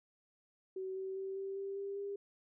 sine tone with pitch steps, 378 / 381.7 / 385.5 / 389.3 / 393.1 / 397 / 400.9 Hz, F#4 / G4 / G4 / G4 / G4 / G4 / G4, +37 / -46 / -29 / -12 / +5 / +22 / +39 cents, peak -38 dBFS, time 0.76-2.16 s, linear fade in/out 5 ms, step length 200 ms, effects none

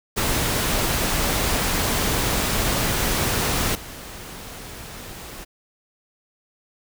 pink noise with level steps, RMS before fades -22 / -37 dBFS, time 0.16-5.45 s, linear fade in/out 20 ms, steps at 3.75 s, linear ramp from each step 2 ms, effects none

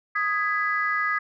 sine chord, G# minor, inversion second, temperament just, 1245.9 / 1661.2 / 1993.5 Hz, D#6 / G#6 / B6, +2 / 0 / +16 cents, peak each -25 / -26 / -27 dBFS, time 0.15-1.19 s, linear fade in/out 10 ms, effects tanh soft clip ceiling -13 dBFS

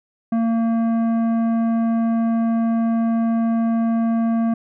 sine tone with tanh clipping, 228.4 Hz, A#3, 35 cents flat, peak -18 dBFS, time 0.32-4.54 s, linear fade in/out 5 ms, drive 11 dB, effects none

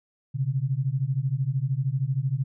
sine beating tone pair, 127.4 / 140.4 Hz, C3 / C#3, -46 / +22 cents, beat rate 13 Hz, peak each -26 / -26 dBFS, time 0.34-2.44 s, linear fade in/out 20 ms, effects none

